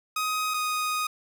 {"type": "tone pair in turn", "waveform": "sawtooth", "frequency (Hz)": [1256, 1244.4], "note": ["D#6", "D#6"], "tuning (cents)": [16, 0], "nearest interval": "unison", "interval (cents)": 16, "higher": "first", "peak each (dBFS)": -22, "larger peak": "neither", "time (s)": [[0.16, 0.54], [0.54, 1.07]], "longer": "second", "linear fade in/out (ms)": 5, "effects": ["9-bit"]}